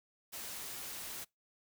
white noise, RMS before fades -44 dBFS, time 0.32-1.25 s, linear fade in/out 20 ms, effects noise-tail reverb RT60 0.2 s tail -25 dB re dry

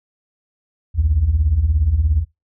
sine beating tone pair, 63.1 / 80.1 Hz, B1 / E2, +38 / -49 cents, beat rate 17 Hz, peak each -18 / -14 dBFS, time 0.94-2.25 s, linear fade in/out 50 ms, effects noise-tail reverb RT60 0.2 s tail -20 dB re dry + tanh soft clip ceiling -7 dBFS

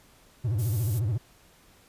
triangle tone with vibrato, 110.4 Hz, A2, 6 cents sharp, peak -22 dBFS, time 0.44-1.18 s, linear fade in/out 10 ms, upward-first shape sine, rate 14 Hz, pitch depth 240 cents each way
violet noise, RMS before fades -37 dBFS, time 0.58-1 s, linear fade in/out 20 ms
effects pink hiss -58 dBFS RMS until 1.88 s + resampled to 32000 Hz

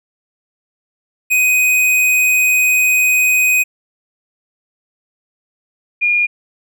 square / sine tone pair in turn, 2502 / 2425 Hz, D#7 / D#7, +9 / -45 cents, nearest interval minor second, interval 54 cents, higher first, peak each -11 dBFS, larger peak neither, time 1.3-3.64 / 6.01-6.27 s, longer first, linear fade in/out 20 ms, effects none

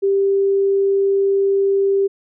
sine tone, 393.7 Hz, G4, 8 cents sharp, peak -13 dBFS, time 0.02-2.08 s, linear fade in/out 20 ms, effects none

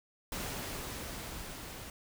pink noise with level ramp, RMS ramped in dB -38 to -46 dBFS, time 0.32-1.9 s, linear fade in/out 2 ms, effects none

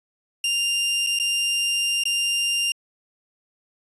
sawtooth tone with dropouts, 2794 Hz, F7, in tune, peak -17 dBFS, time 0.44-2.72 s, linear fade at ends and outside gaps 2 ms, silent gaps 1.065-1.07 / 1.189-1.198 / 2.037-2.054 s, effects resampled to 24000 Hz

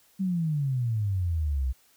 sine exponential sweep, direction down, 196 to 61.74 Hz, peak -24 dBFS, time 0.19-1.73 s, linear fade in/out 20 ms, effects white hiss -62 dBFS RMS until 1.96 s

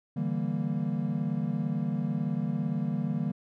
triangle chord, E half-diminished seventh, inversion third, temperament equal, 146.83 / 164.81 / 196 / 233.1 Hz, D3 / E3 / G3 / Bb3, 0 / 0 / 0 / 0 cents, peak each -31 dBFS, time 0.16-3.32 s, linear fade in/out 10 ms, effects none

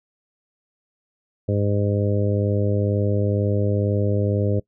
harmonic tone, 102.1 Hz, G#2, 29 cents flat, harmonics 1 / 2 / 3 / 4 / 5 / 6, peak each -20 / -27 / -29 / -28 / -27 / -32 dBFS, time 1.48-4.6 s, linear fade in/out 10 ms, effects noise-tail reverb RT60 0.1 s tail -22 dB re dry

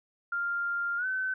sine tone with pitch glide, 1396.9 to 1523.3 Hz, F6 to F#6, 0 to +50 cents, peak -28 dBFS, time 0.32-1.34 s, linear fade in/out 5 ms, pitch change +150 cents, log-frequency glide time 0.97-1.06 s, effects none

